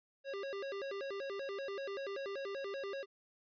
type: tone with vibrato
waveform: square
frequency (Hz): 466.2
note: A#4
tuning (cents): 0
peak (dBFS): -40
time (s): 0.24-3.06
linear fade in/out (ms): 50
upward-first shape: square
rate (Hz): 5.2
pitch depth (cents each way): 280
effects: resampled to 11025 Hz